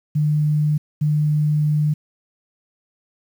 sine tone bursts at uneven times, 150.5 Hz, D3, 43 cents sharp, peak -15 dBFS, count 2, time 0.15-0.78 / 1.01-1.94 s, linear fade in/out 10 ms, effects 8-bit

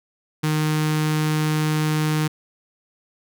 sawtooth tone with notch filter, 154.1 Hz, D#3, 16 cents flat, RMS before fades -21 dBFS, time 0.43-2.28 s, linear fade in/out 10 ms, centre 610 Hz, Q 1.7, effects none

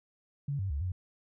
sine tone with pitch steps, 141.6 / 96.9 / 70.9 / 91.3 Hz, C#3 / G2 / C#2 / F#2, +37 / -20 / +40 / -23 cents, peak -30 dBFS, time 0.48-0.92 s, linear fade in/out 5 ms, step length 110 ms, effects none

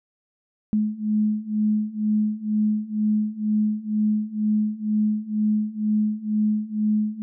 sine beating tone pair, 211.7 / 213.8 Hz, G#3 / A3, +33 / -49 cents, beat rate 2.1 Hz, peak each -24 / -22 dBFS, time 0.73-7.22 s, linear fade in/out 0 ms, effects none

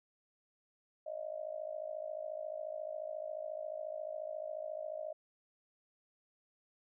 sine tone with amplitude modulation, 622 Hz, D#5, 1 cent flat, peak -35 dBFS, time 1.06-5.13 s, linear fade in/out 10 ms, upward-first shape sine, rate 54.2 Hz, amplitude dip 90%, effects none

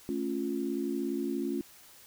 sine chord, A augmented, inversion none, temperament equal, 220 / 277.2 / 349.2 Hz, A3 / C#4 / E#4, 0 / 0 / 0 cents, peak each -36 / -33 / -34 dBFS, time 0.09-1.61 s, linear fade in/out 0 ms, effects white hiss -55 dBFS RMS until 2.06 s

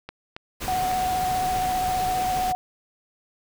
click train, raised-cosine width 0.3 ms, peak -19 dBFS, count 4, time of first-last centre 0.09-0.914 s, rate 3.64 Hz
pink noise, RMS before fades -32 dBFS, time 0.6-2.53 s, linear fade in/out 20 ms
sine tone with vibrato, 740 Hz, F#5, in tune, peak -22 dBFS, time 0.68-2.55 s, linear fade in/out 0 ms, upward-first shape sine, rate 15 Hz, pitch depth 22 cents each way
effects none

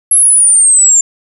sine exponential sweep, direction down, 11160 to 7200 Hz, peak -4 dBFS, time 0.11-1.01 s, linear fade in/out 5 ms, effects none

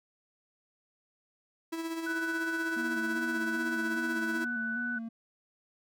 45% pulse tone with tremolo, 328.3 Hz, E4, 7 cents flat, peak -32 dBFS, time 1.72-4.45 s, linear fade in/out 10 ms, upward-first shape sine, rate 16 Hz, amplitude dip 45%
sine tone, 1492 Hz, F#6, 14 cents sharp, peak -32 dBFS, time 2.06-4.99 s, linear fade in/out 10 ms
triangle tone with vibrato, 233.1 Hz, A#3, in tune, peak -34 dBFS, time 2.76-5.09 s, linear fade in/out 10 ms, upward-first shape square, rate 2.5 Hz, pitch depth 40 cents each way
effects none

